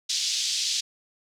pink band-pass noise, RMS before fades -27 dBFS, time 0.09-0.81 s, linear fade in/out 10 ms, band 3600 to 6400 Hz, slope 24 dB/octave, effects none

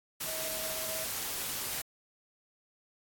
sine tone in noise, 639 Hz, D#5, 46 cents sharp, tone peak -42 dBFS, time 0.26-1.05 s, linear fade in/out 10 ms, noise white, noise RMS -36 dBFS, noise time 0.2-1.82 s, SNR -9 dB, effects AAC 64 kbps

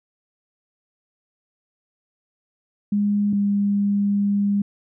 sine tone pair in turn, 204.9 / 202.1 Hz, G#3 / G#3, -23 / -47 cents, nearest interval unison, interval 24 cents, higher first, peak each -17 dBFS, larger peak neither, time 2.92-3.33 / 3.33-4.62 s, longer second, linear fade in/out 5 ms, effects none

